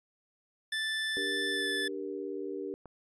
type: tone with pitch glide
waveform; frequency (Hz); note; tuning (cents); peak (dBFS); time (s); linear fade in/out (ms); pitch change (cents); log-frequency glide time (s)
25% pulse; 1760 to 1742.8; A6 to A6; 0 to -17; -27; 0.72-1.88; 5; -17; 1.51-1.67
type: chord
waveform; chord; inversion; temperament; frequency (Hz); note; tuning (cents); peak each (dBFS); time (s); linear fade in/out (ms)
sine; G minor; second; just; 294 / 392 / 470.4; D4 / G4 / Bb4; +2 / 0 / +16; -40 / -37 / -41; 1.17-2.74; 0
type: click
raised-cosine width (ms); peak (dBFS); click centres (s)
1; -33; 2.857
effects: resampled to 22050 Hz